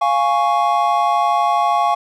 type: chord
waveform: triangle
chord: Db major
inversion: first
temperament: equal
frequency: 698.5 / 830.6 / 1108.7 Hz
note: F5 / Ab5 / Db6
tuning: 0 / 0 / 0 cents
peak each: -16 dBFS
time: 0.01-1.95 s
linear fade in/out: 10 ms
effects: none